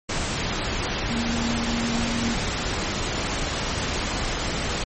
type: tone in noise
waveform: sine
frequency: 233.1 Hz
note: A#3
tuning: in tune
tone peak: -25 dBFS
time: 1.1-2.34 s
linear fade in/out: 5 ms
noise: pink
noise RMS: -26 dBFS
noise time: 0.09-4.84 s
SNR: -2 dB
effects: MP3 32 kbps